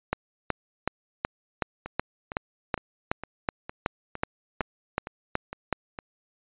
two click trains, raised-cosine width 0.5 ms, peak -20 / -9 dBFS, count 10 / 16, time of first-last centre 1.86-5.988 / 0.13-5.727 s, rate 2.18 / 2.68 Hz, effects resampled to 8000 Hz

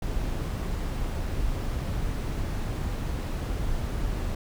brown noise, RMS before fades -29 dBFS, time 0.02-4.35 s, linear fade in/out 5 ms, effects none

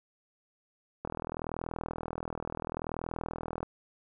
click train, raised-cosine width 1 ms, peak -21 dBFS, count 106, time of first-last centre 1.05-3.63 s, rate 40.7 Hz, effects none

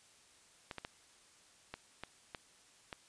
clicks, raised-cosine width 0.3 ms, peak -26 dBFS, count 7, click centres 0.712 / 0.783 / 0.849 / 1.74 / 2.036 / 2.348 / 2.928 s, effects white hiss -64 dBFS RMS until 3.08 s + resampled to 22050 Hz

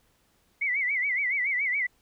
sine tone with vibrato, 2117 Hz, C7, 20 cents sharp, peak -24 dBFS, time 0.61-1.87 s, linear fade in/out 10 ms, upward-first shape sine, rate 7.1 Hz, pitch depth 140 cents each way, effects pink hiss -67 dBFS RMS until 2.01 s

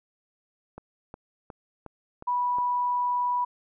click train, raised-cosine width 1 ms, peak -26 dBFS, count 6, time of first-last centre 0.78-2.585 s, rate 2.77 Hz
sine tone, 981 Hz, B5, 12 cents flat, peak -23 dBFS, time 2.27-3.45 s, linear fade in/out 10 ms
effects none

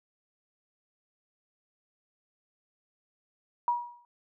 sine tone with exponential decay, 960 Hz, B5, 49 cents flat, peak -21 dBFS, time 3.68-4.05 s, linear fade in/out 1 ms, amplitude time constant 80 ms, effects none

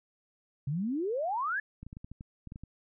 sine exponential sweep, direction up, 131.2 to 1760 Hz, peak -29 dBFS, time 0.67-1.6 s, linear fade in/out 5 ms
clicks, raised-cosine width 5 ms, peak -31 dBFS, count 11, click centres 1.83 / 1.866 / 1.929 / 1.969 / 2.045 / 2.116 / 2.209 / 2.473 / 2.521 / 2.559 / 2.636 s
effects none

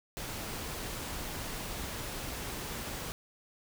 pink noise, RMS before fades -39 dBFS, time 0.17-3.12 s, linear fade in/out 0 ms, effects none

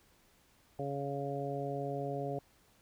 harmonic tone, 140 Hz, C#3, 18 cents sharp, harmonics 1 / 2 / 3 / 4 / 5, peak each -40 / -43 / -40 / -41 / -41 dBFS, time 0.79-2.39 s, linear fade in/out 2 ms, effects pink hiss -67 dBFS RMS until 2.81 s

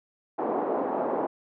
white band-pass noise, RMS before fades -28 dBFS, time 0.38-1.27 s, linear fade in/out 10 ms, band 250 to 810 Hz, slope 24 dB/octave, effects none

